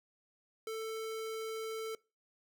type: tone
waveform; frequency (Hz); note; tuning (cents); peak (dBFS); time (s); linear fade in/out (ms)
square; 443.3; A4; +13; -38; 0.67-1.95; 2
effects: noise-tail reverb RT60 0.3 s tail -23 dB re dry